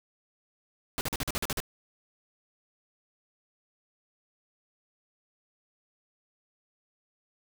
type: noise bursts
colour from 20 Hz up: pink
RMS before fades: -31 dBFS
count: 9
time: 0.98-1.602 s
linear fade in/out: 0 ms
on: 30 ms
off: 44 ms
effects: none